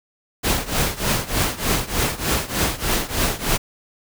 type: noise with tremolo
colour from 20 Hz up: pink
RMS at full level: -18 dBFS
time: 0.43-3.58 s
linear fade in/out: 20 ms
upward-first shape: triangle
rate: 3.3 Hz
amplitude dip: 90%
effects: none